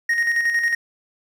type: tone with tremolo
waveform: triangle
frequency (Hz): 1867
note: A#6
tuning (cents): +2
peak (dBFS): -14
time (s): 0.09-0.75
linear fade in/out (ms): 5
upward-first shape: square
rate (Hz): 11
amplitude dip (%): 45
effects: 9-bit